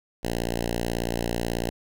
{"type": "tone with notch filter", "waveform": "5% pulse", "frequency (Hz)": 58.27, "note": "A#1", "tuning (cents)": 0, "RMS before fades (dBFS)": -28, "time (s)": [0.23, 1.7], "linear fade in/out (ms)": 10, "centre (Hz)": 1300, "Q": 1.4, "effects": []}